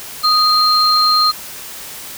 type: tone pair together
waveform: sine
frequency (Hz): 1244.5 / 4186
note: D#6 / C8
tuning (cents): 0 / 0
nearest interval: octave + major sixth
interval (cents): 2100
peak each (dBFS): -13 / -12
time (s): 0.23-1.32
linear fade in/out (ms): 20
effects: white hiss -31 dBFS RMS until 2.17 s